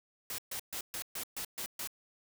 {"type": "noise bursts", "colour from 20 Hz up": "white", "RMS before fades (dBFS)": -39, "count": 8, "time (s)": [0.3, 1.874], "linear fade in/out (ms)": 2, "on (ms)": 83, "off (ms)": 130, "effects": []}